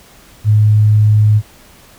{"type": "tone", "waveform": "sine", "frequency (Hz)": 106.3, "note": "G#2", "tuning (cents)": 41, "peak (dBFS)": -6, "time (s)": [0.44, 1.42], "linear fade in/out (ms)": 50, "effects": ["pink hiss -43 dBFS RMS until 1.98 s"]}